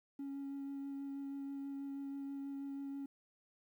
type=tone with vibrato; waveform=triangle; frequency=277.2 Hz; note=C#4; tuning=in tune; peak=-38 dBFS; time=0.19-3.06 s; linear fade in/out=5 ms; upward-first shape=sine; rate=6.2 Hz; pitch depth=11 cents each way; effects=tanh soft clip ceiling -36 dBFS + 12-bit